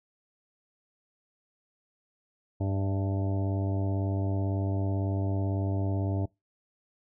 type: harmonic tone with a mistuned harmonic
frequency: 98 Hz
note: G2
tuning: in tune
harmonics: 1 / 2 / 3 / 4 / 5 / 6 / 7 / 8 / 9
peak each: -27 / -39 / -34 / -41 / -48 / -42 / -41 / -52 / -48 dBFS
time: 2.6-6.26 s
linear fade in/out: 10 ms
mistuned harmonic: 7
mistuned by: -36 cents
effects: noise-tail reverb RT60 0.2 s tail -23 dB re dry